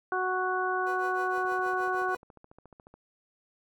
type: harmonic tone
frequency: 370 Hz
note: F#4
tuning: in tune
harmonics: 1 / 2 / 3 / 4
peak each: -32 / -32 / -32 / -32 dBFS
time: 0.12-2.15 s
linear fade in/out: 2 ms
type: tone with tremolo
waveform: 30% pulse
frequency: 493.9 Hz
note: B4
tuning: in tune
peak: -38 dBFS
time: 0.86-2.17 s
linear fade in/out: 10 ms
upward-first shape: triangle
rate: 6.4 Hz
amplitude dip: 95%
type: click train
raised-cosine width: 1 ms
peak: -37 dBFS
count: 23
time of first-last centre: 1.38-2.94 s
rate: 14.1 Hz
effects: none